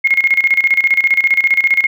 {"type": "tone with tremolo", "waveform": "sine", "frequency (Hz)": 2155, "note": "C#7", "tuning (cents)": -49, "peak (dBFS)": -7, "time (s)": [0.04, 1.87], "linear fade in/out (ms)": 10, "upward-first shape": "square", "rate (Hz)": 15, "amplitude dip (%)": 75, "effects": []}